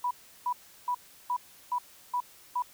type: tone bursts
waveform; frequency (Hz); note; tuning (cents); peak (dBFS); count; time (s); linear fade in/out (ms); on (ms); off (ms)
sine; 983; B5; -8; -26; 7; 0.04-2.623; 5; 69; 350
effects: white hiss -55 dBFS RMS until 2.73 s